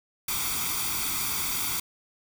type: noise with comb filter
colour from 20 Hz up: white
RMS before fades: -29 dBFS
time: 0.28-1.8 s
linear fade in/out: 5 ms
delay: 0.86 ms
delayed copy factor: +0.75
effects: none

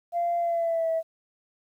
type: tone with pitch glide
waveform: sine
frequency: 690 to 652 Hz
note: F5 to E5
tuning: -21 to -19 cents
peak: -22 dBFS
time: 0.12-1.03 s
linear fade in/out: 50 ms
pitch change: -98 cents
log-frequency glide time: 0.38-0.9 s
effects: tanh soft clip ceiling -19 dBFS + 10-bit

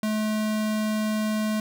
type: tone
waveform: square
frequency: 215.1 Hz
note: A3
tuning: 39 cents flat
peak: -24 dBFS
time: 0.03-1.6 s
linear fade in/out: 2 ms
effects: none

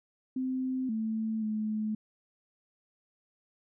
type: tone with pitch steps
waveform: sine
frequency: 258.9 / 220.7 / 215.3 Hz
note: C4 / A3 / A3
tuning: -18 / +5 / -37 cents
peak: -29 dBFS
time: 0.36-1.95 s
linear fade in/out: 5 ms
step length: 530 ms
effects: none

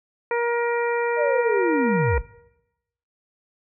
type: harmonic tone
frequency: 473 Hz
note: A#4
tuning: 25 cents sharp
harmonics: 1 / 2 / 3 / 4 / 5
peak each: -22 / -26 / -32 / -31 / -33 dBFS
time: 0.31-2.18 s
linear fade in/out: 2 ms
type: linear sweep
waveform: sine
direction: down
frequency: 623 to 34.88 Hz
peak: -20 dBFS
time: 1.16-2.23 s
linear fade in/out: 50 ms
effects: noise-tail reverb RT60 0.9 s tail -21 dB re dry

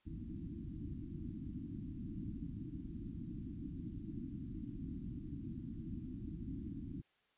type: low-pass noise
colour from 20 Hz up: white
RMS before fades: -45 dBFS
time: 0.05-7.02 s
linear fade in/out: 20 ms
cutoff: 320 Hz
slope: 96 dB/octave
effects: white hiss -75 dBFS RMS until 7.37 s + resampled to 8000 Hz

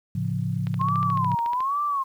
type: chord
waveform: sine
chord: A augmented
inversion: none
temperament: equal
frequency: 110 / 138.59 / 174.61 Hz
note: A2 / C#3 / E#3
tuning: 0 / 0 / 0 cents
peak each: -28 dBFS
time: 0.15-1.35 s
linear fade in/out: 5 ms
type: click train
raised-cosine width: 0.3 ms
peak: -22 dBFS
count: 14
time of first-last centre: 0.67-1.605 s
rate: 13.9 Hz
type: tone with vibrato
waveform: sine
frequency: 1046.5 Hz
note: C6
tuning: in tune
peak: -22 dBFS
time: 0.79-2.04 s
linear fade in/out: 20 ms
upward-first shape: sine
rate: 1.2 Hz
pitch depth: 200 cents each way
effects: 9-bit

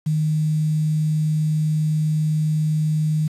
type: tone with quantisation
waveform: sine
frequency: 154.6 Hz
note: D#3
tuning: 11 cents flat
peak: -17 dBFS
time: 0.06-3.28 s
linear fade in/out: 10 ms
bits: 7
effects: resampled to 32000 Hz

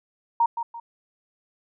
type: tone with echo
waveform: sine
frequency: 932.3 Hz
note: A#5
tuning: in tune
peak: -16 dBFS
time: 0.4-0.46 s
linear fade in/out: 5 ms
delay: 170 ms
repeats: 2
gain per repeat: -9 dB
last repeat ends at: 0.8 s
effects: none

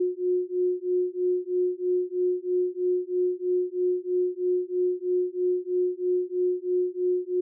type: beating tone pair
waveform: sine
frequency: 360 / 363.1 Hz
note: F#4 / F#4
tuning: -47 / -33 cents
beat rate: 3.1 Hz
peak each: -26 dBFS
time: 0-7.41 s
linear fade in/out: 10 ms
effects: none

